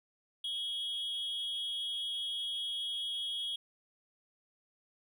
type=tone with amplitude modulation; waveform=triangle; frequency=3296 Hz; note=G#7; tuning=14 cents flat; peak=-30 dBFS; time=0.44-3.56 s; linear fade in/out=5 ms; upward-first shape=sine; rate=297 Hz; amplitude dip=65%; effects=none